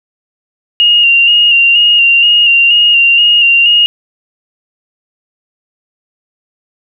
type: tone with vibrato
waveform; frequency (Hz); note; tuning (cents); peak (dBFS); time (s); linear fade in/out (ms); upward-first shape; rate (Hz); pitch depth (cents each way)
sine; 2816; F7; +14; -4; 0.8-3.86; 0; square; 2.1; 28
effects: none